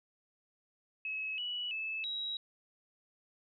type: tone with pitch steps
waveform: sine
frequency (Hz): 2575 / 2942 / 2614 / 3852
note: E7 / F#7 / E7 / B7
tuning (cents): -41 / -11 / -15 / -44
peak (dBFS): -35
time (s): 1.05-2.37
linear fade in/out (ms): 2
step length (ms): 330
effects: none